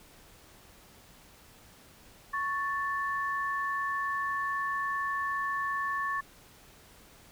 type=tone pair together; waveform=sine; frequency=1108.7 / 1760 Hz; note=C#6 / A6; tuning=0 / 0 cents; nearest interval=minor sixth; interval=800 cents; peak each=-31 / -33 dBFS; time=2.33-6.21 s; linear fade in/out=10 ms; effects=pink hiss -56 dBFS RMS until 7.31 s